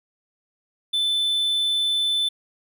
triangle tone, 3520 Hz, A7, in tune, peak -18 dBFS, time 0.93-2.29 s, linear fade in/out 10 ms, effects none

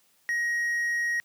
triangle tone, 1887 Hz, A#6, 21 cents sharp, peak -23 dBFS, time 0.29-1.2 s, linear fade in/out 0 ms, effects white hiss -65 dBFS RMS until 1.24 s + high-pass 100 Hz 12 dB/octave

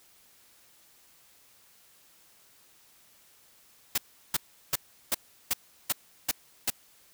white noise bursts, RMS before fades -26 dBFS, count 8, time 3.95-6.702 s, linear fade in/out 5 ms, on 29 ms, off 360 ms, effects white hiss -60 dBFS RMS until 7.13 s

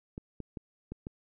clicks, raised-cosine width 3 ms, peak -26 dBFS, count 5, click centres 0.179 / 0.403 / 0.572 / 0.92 / 1.069 s, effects none

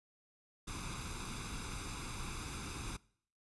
pink noise with comb filter, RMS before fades -43 dBFS, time 0.67-2.97 s, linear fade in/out 10 ms, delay 0.81 ms, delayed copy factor +0.7, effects noise-tail reverb RT60 0.6 s tail -23 dB re dry + resampled to 24000 Hz

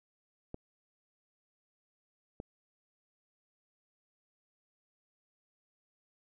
clicks, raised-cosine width 2 ms, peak -27 dBFS, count 2, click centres 0.544 / 2.401 s, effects none

